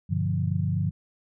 sine chord, G dominant seventh, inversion none, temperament equal, 98 / 123.47 / 146.83 / 174.61 Hz, G2 / B2 / D3 / F3, 0 / 0 / 0 / 0 cents, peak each -27 / -32 / -28 / -29 dBFS, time 0.09-0.91 s, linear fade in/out 20 ms, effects none

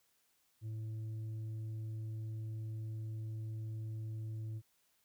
sine tone with tanh clipping, 109.9 Hz, A2, 2 cents flat, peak -40 dBFS, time 0.61-4.62 s, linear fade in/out 50 ms, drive 4 dB, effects white hiss -75 dBFS RMS until 5.04 s

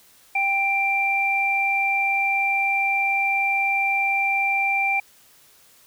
sine tone pair together, 788 / 2361 Hz, G5 / D7, +9 / +9 cents, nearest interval octave + perfect fifth, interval 1900 cents, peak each -24 / -20 dBFS, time 0.35-5 s, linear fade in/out 5 ms, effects white hiss -54 dBFS RMS until 5.86 s

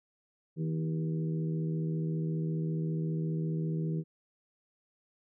harmonic tone with a mistuned harmonic, 80 Hz, D#2, 49 cents sharp, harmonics 2 / 3 / 4 / 5 / 6, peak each -30 / -44 / -41 / -42 / -48 dBFS, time 0.56-4.04 s, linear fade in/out 50 ms, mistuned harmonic 5, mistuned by -23 cents, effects none

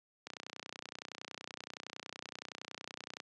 click train, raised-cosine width 0.2 ms, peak -25 dBFS, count 91, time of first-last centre 0.27-3.202 s, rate 30.7 Hz, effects high-pass 200 Hz 12 dB/octave + resampled to 24000 Hz

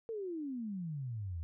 sine exponential sweep, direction down, 466.2 to 77.9 Hz, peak -37 dBFS, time 0.09-1.43 s, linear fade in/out 0 ms, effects none

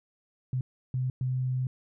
sine tone bursts at uneven times, 128.3 Hz, C3, 34 cents flat, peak -26 dBFS, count 3, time 0.53-0.61 / 0.94-1.1 / 1.21-1.67 s, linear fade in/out 2 ms, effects none

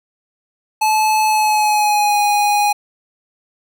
square tone with pitch glide, 864 to 825.9 Hz, A5 to G#5, -32 to -10 cents, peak -13 dBFS, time 0.81-2.73 s, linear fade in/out 10 ms, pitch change -78 cents, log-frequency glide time 1.26-2.19 s, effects none

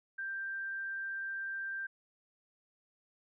sine tone, 1577 Hz, G6, 10 cents sharp, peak -36 dBFS, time 0.18-1.87 s, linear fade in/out 10 ms, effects none

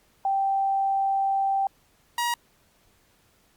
sine / sawtooth tone pair in turn, 782 / 953 Hz, G5 / A#5, -4 / +38 cents, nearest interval minor third, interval 342 cents, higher second, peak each -21 / -20 dBFS, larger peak second, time 0.25-1.67 / 2.18-2.34 s, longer first, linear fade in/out 2 ms, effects pink hiss -63 dBFS RMS until 3.56 s + Opus 48 kbps

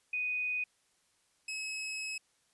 sine / sawtooth tone pair in turn, 2489 / 2569 Hz, D#7 / E7, 0 / -45 cents, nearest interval minor second, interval 55 cents, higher second, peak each -31 / -33 dBFS, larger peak first, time 0.13-0.64 / 1.48-2.18 s, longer second, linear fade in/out 5 ms, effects white hiss -72 dBFS RMS until 2.53 s + resampled to 24000 Hz

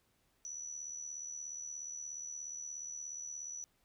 sine tone with amplitude modulation, 5920 Hz, F#8, in tune, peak -39 dBFS, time 0.45-3.64 s, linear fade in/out 0 ms, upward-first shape sine, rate 76.9 Hz, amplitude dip 60%, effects pink hiss -75 dBFS RMS until 3.84 s

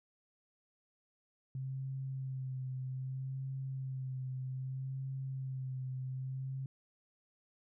sine tone with vibrato, 131.7 Hz, C3, 12 cents sharp, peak -37 dBFS, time 1.55-6.66 s, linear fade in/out 2 ms, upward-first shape sine, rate 0.63 Hz, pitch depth 27 cents each way, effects none

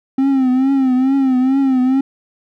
triangle tone with vibrato, 263.5 Hz, C4, 12 cents sharp, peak -9 dBFS, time 0.18-2.01 s, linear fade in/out 5 ms, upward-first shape triangle, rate 2.3 Hz, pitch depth 88 cents each way, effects none

